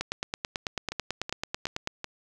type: two click trains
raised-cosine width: 0.2 ms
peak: -17 / -12 dBFS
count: 4 / 18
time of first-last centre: 0.92-2.044 / 0.01-1.874 s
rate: 2.67 / 9.12 Hz
effects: none